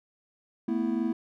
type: chord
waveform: triangle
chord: A suspended second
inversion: none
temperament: equal with one note detuned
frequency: 223.2 / 246.9 / 329.6 Hz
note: A3 / B3 / E4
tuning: +25 / 0 / 0 cents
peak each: -28 dBFS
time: 0.68-1.13 s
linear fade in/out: 5 ms
effects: none